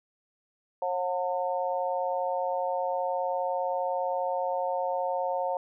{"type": "harmonic tone", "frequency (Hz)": 180.5, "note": "F#3", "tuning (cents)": -43, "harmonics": [3, 4, 5], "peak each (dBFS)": [-30, -31, -32], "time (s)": [0.82, 5.57], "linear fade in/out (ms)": 2, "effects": []}